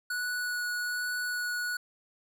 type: tone with vibrato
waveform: square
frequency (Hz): 1469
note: F#6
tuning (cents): -13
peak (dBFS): -31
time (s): 0.1-1.77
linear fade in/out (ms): 5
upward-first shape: sine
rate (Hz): 1.2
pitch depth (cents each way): 8
effects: none